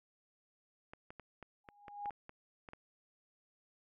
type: clicks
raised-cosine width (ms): 0.5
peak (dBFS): -34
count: 11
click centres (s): 0.935 / 1.105 / 1.197 / 1.427 / 1.688 / 1.882 / 2.058 / 2.107 / 2.294 / 2.688 / 2.734
type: tone with exponential growth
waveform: sine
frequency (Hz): 819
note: G#5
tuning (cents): -24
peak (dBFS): -35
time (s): 1.64-2.1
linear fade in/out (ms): 5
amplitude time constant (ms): 100
effects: none